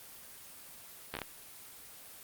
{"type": "slowing click train", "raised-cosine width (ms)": 0.3, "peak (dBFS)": -20, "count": 5, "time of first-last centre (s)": [1.14, 1.217], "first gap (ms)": 12, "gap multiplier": 1.33, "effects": ["white hiss -51 dBFS RMS until 2.23 s", "Opus 24 kbps"]}